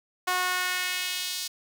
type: tone with high-pass filter sweep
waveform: sawtooth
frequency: 364.4 Hz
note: F#4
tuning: 26 cents flat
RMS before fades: -29 dBFS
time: 0.27-1.48 s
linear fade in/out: 10 ms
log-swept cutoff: 940 to 4600 Hz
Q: 1.4
effects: none

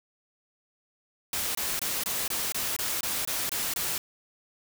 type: noise bursts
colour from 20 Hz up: white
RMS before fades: -30 dBFS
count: 11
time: 1.33-3.98 s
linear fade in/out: 2 ms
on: 220 ms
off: 23 ms
effects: none

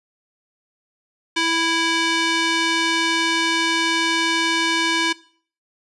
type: tone with band-pass filter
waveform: square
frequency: 329.6 Hz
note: E4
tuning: in tune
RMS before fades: -20 dBFS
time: 1.36-5.13 s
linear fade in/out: 10 ms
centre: 3000 Hz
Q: 0.92
effects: noise-tail reverb RT60 0.5 s tail -20 dB re dry + resampled to 24000 Hz

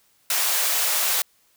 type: high-pass noise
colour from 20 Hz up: white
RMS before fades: -22 dBFS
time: 0.3-1.22 s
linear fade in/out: 2 ms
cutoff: 520 Hz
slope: 24 dB/octave
effects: white hiss -62 dBFS RMS until 1.56 s

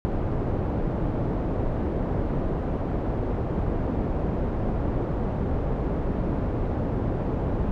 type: low-pass noise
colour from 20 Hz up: pink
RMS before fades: -26 dBFS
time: 0.05-7.71 s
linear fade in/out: 0 ms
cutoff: 590 Hz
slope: 12 dB/octave
effects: none

